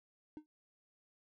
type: tone with exponential decay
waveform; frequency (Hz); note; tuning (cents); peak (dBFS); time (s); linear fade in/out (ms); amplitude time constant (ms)
triangle; 305.1; D#4; -34; -39; 0.37-0.46; 0; 19
effects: none